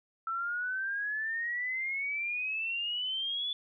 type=exponential sweep; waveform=sine; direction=up; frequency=1324 to 3469 Hz; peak=-31 dBFS; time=0.27-3.53 s; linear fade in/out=2 ms; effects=none